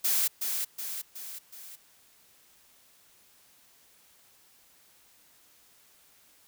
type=noise with echo; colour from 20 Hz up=blue; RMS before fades=-26 dBFS; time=0.04-0.28 s; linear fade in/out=10 ms; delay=370 ms; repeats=4; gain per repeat=-5 dB; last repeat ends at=1.76 s; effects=white hiss -61 dBFS RMS until 6.47 s